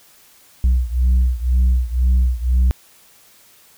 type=beating tone pair; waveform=sine; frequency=61.74 / 63.74 Hz; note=B1 / C2; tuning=0 / -45 cents; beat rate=2 Hz; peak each=-13 / -15 dBFS; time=0.64-2.71 s; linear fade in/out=0 ms; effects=tanh soft clip ceiling -10 dBFS + white hiss -50 dBFS RMS until 3.77 s